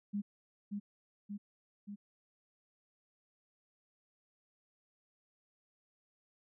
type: tone with echo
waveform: sine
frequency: 204 Hz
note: G#3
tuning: 31 cents flat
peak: -33 dBFS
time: 0.13-0.22 s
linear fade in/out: 20 ms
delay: 580 ms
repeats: 3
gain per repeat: -3 dB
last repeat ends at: 1.96 s
effects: none